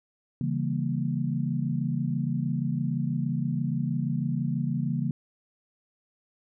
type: chord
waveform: sine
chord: C# diminished seventh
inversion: none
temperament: equal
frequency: 138.59 / 164.81 / 196 / 233.1 Hz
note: C#3 / E3 / G3 / Bb3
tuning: 0 / 0 / 0 / 0 cents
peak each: -29 / -30 / -35 / -31 dBFS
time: 0.41-5.11 s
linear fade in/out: 2 ms
effects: none